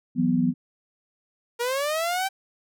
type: chord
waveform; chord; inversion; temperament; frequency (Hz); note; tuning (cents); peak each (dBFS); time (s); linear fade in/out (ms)
sine; E suspended second; none; just; 164.81 / 185.42 / 247.2; E3 / F#3 / B3; 0 / +4 / +2; -26 / -25 / -21; 0.15-0.54; 50
type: linear sweep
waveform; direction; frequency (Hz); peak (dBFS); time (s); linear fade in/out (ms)
sawtooth; up; 466.2 to 784; -20; 1.59-2.29; 20
effects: none